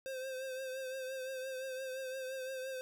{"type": "tone with vibrato", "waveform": "square", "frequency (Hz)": 523.3, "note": "C5", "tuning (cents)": 0, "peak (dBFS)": -40, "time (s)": [0.06, 2.81], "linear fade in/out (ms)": 0, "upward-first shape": "triangle", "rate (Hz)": 5.8, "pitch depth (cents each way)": 45, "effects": []}